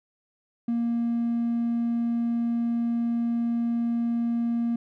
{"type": "tone", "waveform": "triangle", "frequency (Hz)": 234.3, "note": "A#3", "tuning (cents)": 9, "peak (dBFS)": -20, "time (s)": [0.68, 4.76], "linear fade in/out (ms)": 5, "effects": ["tanh soft clip ceiling -18 dBFS"]}